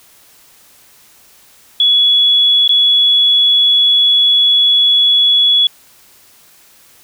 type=tone with dropouts; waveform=sine; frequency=3385 Hz; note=G#7; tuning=32 cents sharp; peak=-7 dBFS; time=1.8-5.67 s; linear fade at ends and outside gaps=2 ms; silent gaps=2.678-2.692 s; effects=white hiss -46 dBFS RMS until 7.03 s